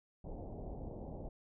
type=low-pass noise; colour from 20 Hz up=pink; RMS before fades=-45 dBFS; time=0.24-1.29 s; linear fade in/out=5 ms; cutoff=790 Hz; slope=48 dB/octave; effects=none